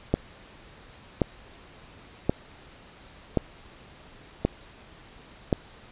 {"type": "click train", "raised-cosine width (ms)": 2, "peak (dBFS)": -7, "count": 6, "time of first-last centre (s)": [0.14, 5.528], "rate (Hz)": 0.928, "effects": ["pink hiss -50 dBFS RMS until 5.91 s", "resampled to 8000 Hz"]}